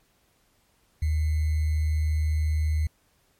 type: tone with sample-and-hold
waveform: sine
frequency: 77.2 Hz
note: D#2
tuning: 13 cents flat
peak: -21 dBFS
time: 1.02-2.87 s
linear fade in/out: 5 ms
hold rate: 2100 Hz
effects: pink hiss -66 dBFS RMS until 3.39 s + MP3 64 kbps